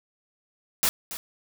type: noise with echo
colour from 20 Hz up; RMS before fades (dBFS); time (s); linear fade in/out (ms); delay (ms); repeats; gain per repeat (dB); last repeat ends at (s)
white; -22; 0.83-0.89; 0; 280; 1; -13; 1.17
effects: none